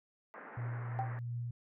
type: band-pass noise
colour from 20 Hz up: white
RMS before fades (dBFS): -50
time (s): 0.34-1.19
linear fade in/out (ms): 0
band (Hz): 190 to 1900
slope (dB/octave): 48
type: tone with tremolo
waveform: sine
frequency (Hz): 119.4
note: A#2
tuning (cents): +42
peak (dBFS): -35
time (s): 0.57-1.51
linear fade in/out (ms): 5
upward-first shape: triangle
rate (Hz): 2.8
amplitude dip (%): 30
type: tone with exponential decay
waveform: sine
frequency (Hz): 778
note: G5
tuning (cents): -13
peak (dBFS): -30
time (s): 0.99-1.17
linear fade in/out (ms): 0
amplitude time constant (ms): 38
effects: none